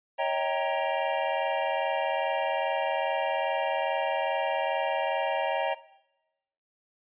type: chord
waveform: square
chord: Eb dominant seventh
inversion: third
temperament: equal with one note detuned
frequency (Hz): 554.4 / 636.8 / 784 / 932.3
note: Db5 / Eb5 / G5 / Bb5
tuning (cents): 0 / +40 / 0 / 0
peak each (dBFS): -32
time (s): 0.18-5.75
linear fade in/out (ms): 20
effects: noise-tail reverb RT60 0.9 s tail -17 dB re dry + resampled to 8000 Hz